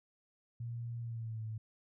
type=tone with pitch glide; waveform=sine; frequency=117.8 to 109.91 Hz; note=A#2 to A2; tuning=+19 to -1 cents; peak=-38 dBFS; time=0.6-1.58 s; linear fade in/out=5 ms; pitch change=-120 cents; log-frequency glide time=1-1.43 s; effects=none